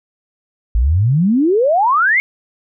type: exponential sweep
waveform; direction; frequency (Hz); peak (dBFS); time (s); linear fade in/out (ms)
sine; up; 51.91 to 2217; -10; 0.75-2.2; 0
effects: none